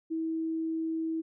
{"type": "tone", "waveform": "sine", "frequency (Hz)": 323.4, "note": "E4", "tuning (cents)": -33, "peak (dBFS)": -29, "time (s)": [0.1, 1.22], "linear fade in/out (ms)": 20, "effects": []}